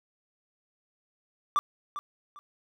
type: tone with echo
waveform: triangle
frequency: 1173 Hz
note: D6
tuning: 2 cents flat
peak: -19 dBFS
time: 1.56-1.59 s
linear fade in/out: 0 ms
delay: 400 ms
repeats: 2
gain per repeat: -12 dB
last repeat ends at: 2.39 s
effects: none